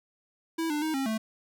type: tone with pitch steps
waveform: square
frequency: 327.3 / 297.7 / 314.5 / 269.9 / 220 Hz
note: E4 / D4 / D#4 / C#4 / A3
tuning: -12 / +24 / +19 / -46 / 0 cents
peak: -28 dBFS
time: 0.58-1.18 s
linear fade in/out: 10 ms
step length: 120 ms
effects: none

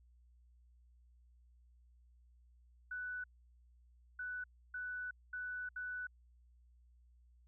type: tone bursts at uneven times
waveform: sine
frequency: 1488 Hz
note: F#6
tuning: 9 cents sharp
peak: -40 dBFS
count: 5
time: 2.91-3.24 / 4.19-4.44 / 4.74-5.11 / 5.33-5.69 / 5.76-6.07 s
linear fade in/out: 5 ms
effects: added 60 Hz sine -63 dBFS peak until 7.47 s

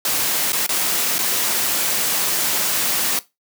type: noise with dropouts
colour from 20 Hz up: white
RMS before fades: -20 dBFS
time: 0.05-3.19 s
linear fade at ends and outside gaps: 2 ms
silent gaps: 0.521-0.53 / 0.665-0.691 / 1.183-1.189 s
effects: noise-tail reverb RT60 0.2 s tail -17 dB re dry + high-pass 150 Hz 12 dB/octave

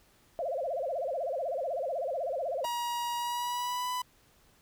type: tone with vibrato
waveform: sine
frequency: 599 Hz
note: D5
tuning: 34 cents sharp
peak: -30 dBFS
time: 0.39-2.65 s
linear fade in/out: 0 ms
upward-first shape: sine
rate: 16 Hz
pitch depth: 270 cents each way
type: tone with pitch glide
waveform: 45% pulse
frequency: 954 to 996.2 Hz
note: A#5 to B5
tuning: +40 to +15 cents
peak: -31 dBFS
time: 2.64-4.02 s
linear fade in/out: 5 ms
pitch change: +75 cents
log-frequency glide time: 3.17-3.91 s
effects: pink hiss -64 dBFS RMS until 4.61 s

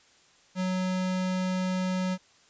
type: tone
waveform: square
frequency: 185 Hz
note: F#3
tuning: in tune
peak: -27 dBFS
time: 0.55-2.18 s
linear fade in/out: 50 ms
effects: white hiss -60 dBFS RMS until 2.49 s + resampled to 16000 Hz

